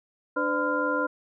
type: tone cluster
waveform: sine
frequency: 295.8 / 508 / 593 / 1018 / 1398 Hz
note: D4 / B4 / D5 / C6 / F6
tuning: +13 / +49 / +17 / -48 / +1 cents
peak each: -30 / -29 / -34 / -30 / -28 dBFS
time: 0.36-1.07 s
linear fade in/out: 10 ms
effects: none